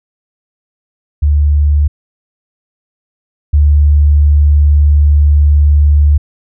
sine tone pair in turn, 73.42 / 73.42 Hz, D2 / D2, 0 / 0 cents, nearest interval unison, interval 0 cents, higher neither, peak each -6 / -4 dBFS, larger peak second, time 1.22-1.88 / 3.53-6.18 s, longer second, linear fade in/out 10 ms, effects none

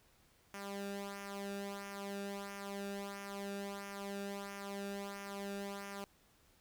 sawtooth tone with flanger, 199.4 Hz, G3, 30 cents sharp, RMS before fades -44 dBFS, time 0.54-6.04 s, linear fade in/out 0 ms, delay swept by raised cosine 0.24 to 0.97 ms, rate 1.5 Hz, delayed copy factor -0.7, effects pink hiss -69 dBFS RMS until 6.6 s

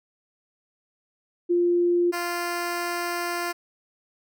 sine / 10% pulse tone pair in turn, 349.2 / 347.7 Hz, F4 / F4, 0 / -8 cents, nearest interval unison, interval 8 cents, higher first, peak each -18 dBFS, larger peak neither, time 1.49-2.12 / 2.12-3.53 s, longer second, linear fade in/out 20 ms, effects none

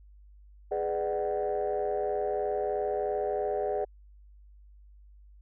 sine chord, G# half-diminished seventh, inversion none, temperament just, 415.3 / 498.4 / 598 / 747.5 Hz, G#4 / B4 / D5 / F#5, 0 / +16 / +31 / +17 cents, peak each -30 / -34 / -32 / -33 dBFS, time 0.71-3.85 s, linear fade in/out 10 ms, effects tanh soft clip ceiling -21 dBFS + added 50 Hz sine -51 dBFS peak until 5.41 s

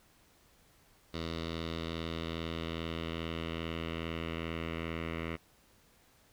10% pulse tone with low-pass filter sweep, 82.41 Hz, E2, in tune, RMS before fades -38 dBFS, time 1.13-5.37 s, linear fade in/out 20 ms, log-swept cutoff 4100 to 2400 Hz, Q 2.9, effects pink hiss -65 dBFS RMS until 6.32 s

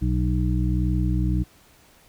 harmonic tone, 61.74 Hz, B1, in tune, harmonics 1 / 2 / 3 / 5, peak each -22 / -25 / -27 / -29 dBFS, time 0.01-1.44 s, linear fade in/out 20 ms, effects pink hiss -55 dBFS RMS until 2.08 s

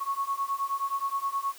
sine beating tone pair, 1100 / 1109.5 Hz, C#6 / C#6, -14 / +1 cents, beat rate 9.5 Hz, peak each -30 / -31 dBFS, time 0-1.54 s, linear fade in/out 20 ms, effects white hiss -49 dBFS RMS until 1.58 s + high-pass 300 Hz 12 dB/octave

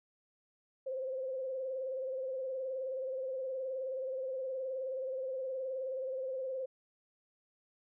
sine tone with vibrato, 523.3 Hz, C5, in tune, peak -35 dBFS, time 0.86-6.66 s, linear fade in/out 10 ms, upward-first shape sine, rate 19 Hz, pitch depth 48 cents each way, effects none

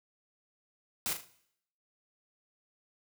white noise with echo, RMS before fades -33 dBFS, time 1.06-1.13 s, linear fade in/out 0 ms, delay 39 ms, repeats 3, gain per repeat -8 dB, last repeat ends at 1.247 s, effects noise-tail reverb RT60 0.7 s tail -17 dB re dry

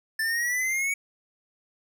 square exponential sweep, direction up, 1760 to 2252 Hz, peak -25 dBFS, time 0.19-0.94 s, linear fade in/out 5 ms, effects none

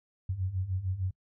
sine beating tone pair, 89.4 / 96 Hz, F2 / G2, +41 / -36 cents, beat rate 6.6 Hz, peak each -35 / -31 dBFS, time 0.29-1.11 s, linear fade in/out 5 ms, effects noise-tail reverb RT60 0.1 s tail -23 dB re dry

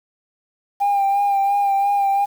sine tone with vibrato, 799 Hz, G5, 33 cents sharp, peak -13 dBFS, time 0.8-2.26 s, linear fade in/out 20 ms, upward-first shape sine, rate 2.9 Hz, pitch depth 26 cents each way, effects tanh soft clip ceiling -13 dBFS + 7-bit

